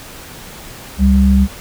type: tone pair together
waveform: sine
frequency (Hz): 69.3 / 195.78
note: C#2 / G3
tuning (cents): 0 / -2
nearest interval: octave + tritone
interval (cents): 1798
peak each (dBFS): -10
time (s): 0.98-1.48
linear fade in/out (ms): 50
effects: pink hiss -34 dBFS RMS until 1.6 s